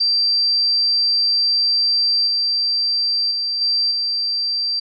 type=tone with level steps; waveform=sine; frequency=4699 Hz; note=D8; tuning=in tune; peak=-14 / -16 / -19 / -15 / -18 dBFS; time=0-4.8 s; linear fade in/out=10 ms; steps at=2.27 / 3.31 / 3.61 / 3.91 s; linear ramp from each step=5 ms; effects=none